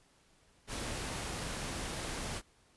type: noise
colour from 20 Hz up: pink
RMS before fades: -39 dBFS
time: 0.67-2.42 s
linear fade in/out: 50 ms
effects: pink hiss -67 dBFS RMS until 2.76 s + resampled to 24000 Hz